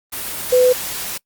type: tone in noise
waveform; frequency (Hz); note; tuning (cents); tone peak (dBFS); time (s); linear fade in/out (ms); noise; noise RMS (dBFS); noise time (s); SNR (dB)
sine; 502; B4; +28; -9; 0.52-0.73; 10; white; -26; 0.12-1.18; +14
effects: noise-tail reverb RT60 0.1 s tail -24 dB re dry + Opus 32 kbps